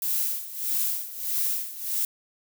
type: noise with tremolo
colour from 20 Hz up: violet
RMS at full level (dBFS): -25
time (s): 0.02-2.05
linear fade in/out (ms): 2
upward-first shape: sine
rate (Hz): 1.6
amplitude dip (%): 80
effects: none